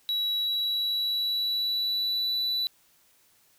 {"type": "tone with pitch glide", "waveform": "triangle", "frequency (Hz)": [3900, 3964], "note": ["B7", "B7"], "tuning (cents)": [-23, 6], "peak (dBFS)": -24, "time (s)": [0.09, 2.67], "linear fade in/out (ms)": 0, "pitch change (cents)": 29, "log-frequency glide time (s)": [0.38, 2.39], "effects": ["white hiss -63 dBFS RMS until 3.58 s"]}